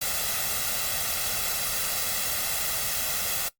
white noise with comb filter, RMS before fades -28 dBFS, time 0.01-3.49 s, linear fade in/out 10 ms, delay 1.5 ms, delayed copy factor +0.65, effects noise-tail reverb RT60 0.1 s tail -18 dB re dry + Opus 48 kbps

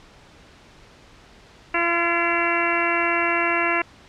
harmonic tone with a mistuned harmonic, 341.5 Hz, F4, 39 cents flat, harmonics 1 / 2 / 3 / 4 / 5 / 6 / 7 / 8, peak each -27 / -27 / -27 / -27 / -27 / -27 / -27 / -27 dBFS, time 1.74-3.82 s, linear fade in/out 5 ms, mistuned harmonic 7, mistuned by -57 cents, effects pink hiss -49 dBFS RMS until 4.08 s + low-pass 5000 Hz 12 dB/octave

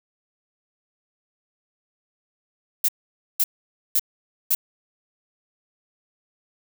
violet noise bursts, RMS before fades -19 dBFS, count 4, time 2.84-4.55 s, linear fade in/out 5 ms, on 45 ms, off 510 ms, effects none

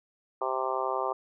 harmonic tone, 130.81 Hz, C3, in tune, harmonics 3 / 4 / 5 / 6 / 7 / 8 / 9, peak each -35 / -35 / -35 / -35 / -35 / -35 / -35 dBFS, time 0.41-1.13 s, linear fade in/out 5 ms, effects none

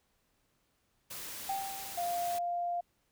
white noise, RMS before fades -43 dBFS, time 1.1-2.39 s, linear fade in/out 10 ms
sine tone with exponential decay, 782 Hz, G5, 4 cents flat, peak -30 dBFS, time 1.49-2.32 s, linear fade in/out 5 ms, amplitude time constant 180 ms
sine tone, 698.5 Hz, F5, in tune, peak -31 dBFS, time 1.97-2.81 s, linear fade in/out 10 ms
effects pink hiss -75 dBFS RMS until 3.11 s

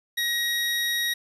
square tone pair together, 1895 / 3790 Hz, A#6 / A#7, +28 / +28 cents, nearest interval octave, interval 1200 cents, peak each -27 dBFS, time 0.17-1.14 s, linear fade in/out 10 ms, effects resampled to 32000 Hz + 8-bit

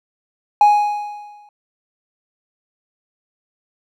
triangle tone with exponential decay, 830.6 Hz, G#5, in tune, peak -3 dBFS, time 0.61-1.49 s, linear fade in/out 2 ms, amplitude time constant 190 ms, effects tanh soft clip ceiling -2 dBFS

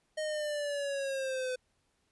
square linear sweep, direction down, 622.3 to 504 Hz, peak -33 dBFS, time 0.17-1.56 s, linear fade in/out 10 ms, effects pink hiss -75 dBFS RMS until 2.11 s + resampled to 24000 Hz

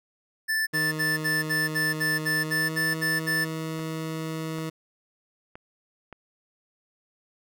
square tone bursts, 1760 Hz, A6, in tune, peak -24 dBFS, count 12, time 0.48-3.453 s, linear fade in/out 20 ms, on 190 ms, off 63 ms
20% pulse tone with pitch glide, 155.56 to 159.84 Hz, D#3 to D#3, 0 to +47 cents, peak -25 dBFS, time 0.73-4.7 s, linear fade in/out 10 ms, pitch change +47 cents, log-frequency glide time 2.41-2.8 s
clicks, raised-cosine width 0.5 ms, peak -27 dBFS, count 5, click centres 2.927 / 3.793 / 4.585 / 5.555 / 6.127 s
effects none

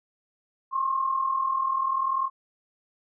sine tone pair together, 1063.7 / 1104 Hz, C6 / C#6, +28 / -7 cents, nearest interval minor second, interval 65 cents, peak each -24 / -30 dBFS, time 0.71-2.3 s, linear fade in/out 50 ms, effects none

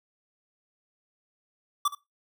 square tone with echo, 1163 Hz, D6, 17 cents flat, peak -22 dBFS, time 1.85-1.88 s, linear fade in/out 5 ms, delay 70 ms, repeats 1, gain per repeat -14 dB, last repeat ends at 1.95 s, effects noise-tail reverb RT60 0.2 s tail -17 dB re dry

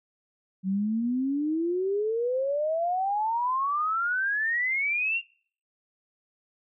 sine exponential sweep, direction up, 184.9 to 2813 Hz, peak -24 dBFS, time 0.63-5.22 s, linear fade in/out 50 ms, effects noise-tail reverb RT60 0.5 s tail -23 dB re dry

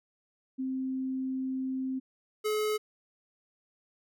sine / square tone pair in turn, 261.9 / 426.8 Hz, C4 / G#4, +2 / +47 cents, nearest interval minor sixth, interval 845 cents, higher second, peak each -30 / -28 dBFS, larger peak second, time 0.58-2 / 2.44-2.78 s, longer first, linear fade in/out 20 ms, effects none

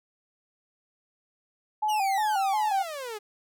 sine tone with vibrato, 815 Hz, G#5, 33 cents flat, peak -23 dBFS, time 1.82-2.83 s, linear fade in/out 10 ms, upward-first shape square, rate 2.8 Hz, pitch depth 80 cents each way
sawtooth exponential sweep, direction down, 3028 to 405.8 Hz, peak -30 dBFS, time 1.88-3.19 s, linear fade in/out 20 ms
effects none

